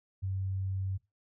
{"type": "tone", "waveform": "sine", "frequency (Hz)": 95.6, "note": "G2", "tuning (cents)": -43, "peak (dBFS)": -31, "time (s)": [0.22, 0.98], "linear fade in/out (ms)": 20, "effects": ["noise-tail reverb RT60 0.2 s tail -17 dB re dry"]}